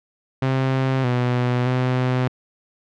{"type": "tone with pitch steps", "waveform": "sawtooth", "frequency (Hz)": [132.1, 123.7, 127.2], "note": ["C3", "B2", "C3"], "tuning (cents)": [17, 3, -48], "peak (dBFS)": -14, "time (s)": [0.42, 2.28], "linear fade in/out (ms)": 5, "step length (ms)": 620, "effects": ["low-pass 3000 Hz 12 dB/octave"]}